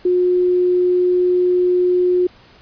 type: tone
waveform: sine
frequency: 360.1 Hz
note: F#4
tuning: 47 cents flat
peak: -12 dBFS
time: 0.05-2.27 s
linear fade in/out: 5 ms
effects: pink hiss -47 dBFS RMS until 2.61 s + resampled to 11025 Hz